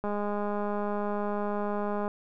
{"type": "click train", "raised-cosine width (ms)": 1, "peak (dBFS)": -19, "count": 421, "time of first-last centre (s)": [0.04, 2.079], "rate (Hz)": 206, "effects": []}